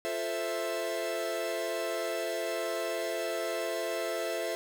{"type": "chord", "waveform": "45% pulse", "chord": "F major seventh", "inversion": "none", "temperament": "equal", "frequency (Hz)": [349.2, 440, 523.3, 659.3], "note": ["F4", "A4", "C5", "E5"], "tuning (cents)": [0, 0, 0, 0], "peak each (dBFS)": [-39, -38, -38, -34], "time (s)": [0.05, 4.55], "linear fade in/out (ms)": 0, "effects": []}